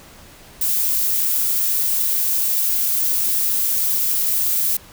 violet noise, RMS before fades -19 dBFS, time 0.61-4.77 s, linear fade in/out 5 ms, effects pink hiss -44 dBFS RMS until 4.92 s

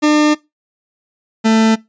40% pulse tone pair in turn, 301 / 221.9 Hz, D4 / A3, +43 / +15 cents, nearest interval perfect fourth, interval 528 cents, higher first, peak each -8 dBFS, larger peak neither, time 0.02-0.35 / 1.44-1.76 s, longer first, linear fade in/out 20 ms, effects noise-tail reverb RT60 0.2 s tail -21 dB re dry + resampled to 16000 Hz

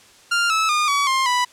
sawtooth tone with pitch steps, 1396.9 / 1303.4 / 1216.1 / 1134.6 / 1058.7 / 987.8 Hz, F6 / E6 / D#6 / C#6 / C6 / B5, 0 / -20 / -40 / +40 / +20 / 0 cents, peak -13 dBFS, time 0.31-1.45 s, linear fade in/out 10 ms, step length 190 ms, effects white hiss -49 dBFS RMS until 1.52 s + low-pass 8000 Hz 12 dB/octave

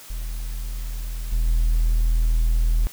triangle tone with level steps, 40.48 Hz, E1, 31 cents flat, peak -24 / -15 / -13 dBFS, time 0.1-2.87 s, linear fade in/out 0 ms, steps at 1.32 / 1.47 s, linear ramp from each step 2 ms, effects tanh soft clip ceiling -11 dBFS + white hiss -43 dBFS RMS until 2.92 s

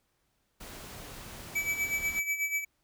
pink noise, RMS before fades -45 dBFS, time 0.6-2.2 s, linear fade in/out 10 ms
square tone with tremolo, 2299 Hz, D7, 37 cents flat, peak -27 dBFS, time 1.55-2.65 s, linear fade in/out 10 ms, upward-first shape sine, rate 8.2 Hz, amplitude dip 70%
effects pink hiss -75 dBFS RMS until 2.83 s

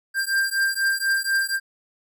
square beating tone pair, 1585 / 1589.1 Hz, G6 / G6, +19 / +23 cents, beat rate 4.1 Hz, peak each -24 dBFS, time 0.14-1.6 s, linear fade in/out 50 ms, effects none

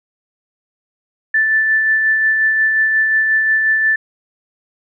sine tone with tremolo, 1760 Hz, A6, in tune, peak -10 dBFS, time 1.34-3.96 s, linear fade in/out 5 ms, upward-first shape sine, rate 5.6 Hz, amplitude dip 30%, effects none

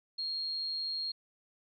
sine tone, 4252 Hz, C8, 27 cents sharp, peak -33 dBFS, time 0.18-1.12 s, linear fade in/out 10 ms, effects none

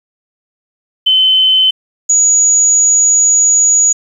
sine tone pair in turn, 3057 / 6813 Hz, G7 / G#8, -44 / +43 cents, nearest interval octave + major second, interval 1387 cents, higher second, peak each -6 dBFS, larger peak neither, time 1.06-1.71 / 2.09-3.93 s, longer second, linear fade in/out 10 ms, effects 7-bit

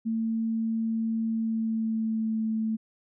sine tone with pitch glide, 224.8 to 220.7 Hz, A3 to A3, +37 to +5 cents, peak -25 dBFS, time 0.05-2.77 s, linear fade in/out 20 ms, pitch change -32 cents, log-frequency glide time 1.27-2.41 s, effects none

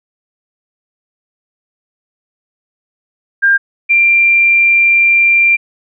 sine tone pair in turn, 1600 / 2374 Hz, G6 / D7, +35 / +18 cents, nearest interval perfect fifth, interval 683 cents, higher second, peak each -6 dBFS, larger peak neither, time 3.42-3.58 / 3.89-5.57 s, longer second, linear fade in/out 20 ms, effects none

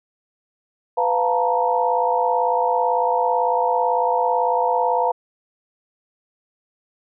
sine tone cluster, 497.8 / 700 / 886 / 944 Hz, B4 / F5 / A5 / A#5, +14 / +4 / +12 / +22 cents, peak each -22 dBFS, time 0.97-5.12 s, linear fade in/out 10 ms, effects none

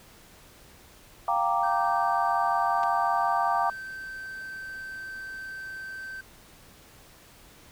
sine chord, G minor seventh, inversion third, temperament equal, 698.5 / 784 / 932.3 / 1174.7 Hz, F5 / G5 / Bb5 / D6, 0 / 0 / 0 / 0 cents, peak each -28 dBFS, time 1.28-3.7 s, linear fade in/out 2 ms
triangle tone, 1551 Hz, G6, 19 cents flat, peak -34 dBFS, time 1.63-6.21 s, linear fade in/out 5 ms
clicks, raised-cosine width 0.2 ms, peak -25 dBFS, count 2, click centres 2.832 / 2.837 s
effects pink hiss -53 dBFS RMS until 7.71 s

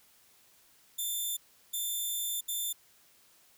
5% pulse tone bursts at uneven times, 3550 Hz, A7, 15 cents sharp, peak -24 dBFS, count 3, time 0.98-1.37 / 1.73-2.41 / 2.48-2.73 s, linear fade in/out 10 ms, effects white hiss -63 dBFS RMS until 3.57 s

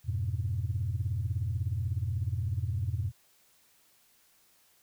sine chord, F diminished, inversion none, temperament equal, 87.31 / 103.83 / 123.47 Hz, F2 / Ab2 / Cb3, 0 / 0 / 0 cents, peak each -32 / -32 / -34 dBFS, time 0.04-3.12 s, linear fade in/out 50 ms, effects tanh soft clip ceiling -21 dBFS + white hiss -65 dBFS RMS until 4.82 s

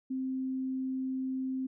sine tone, 261.6 Hz, C4, in tune, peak -31 dBFS, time 0.1-1.67 s, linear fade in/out 10 ms, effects none

